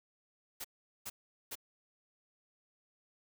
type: noise bursts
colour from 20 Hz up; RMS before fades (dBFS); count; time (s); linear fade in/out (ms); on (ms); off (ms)
white; -42; 3; 0.6-1.555; 10; 45; 410
effects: none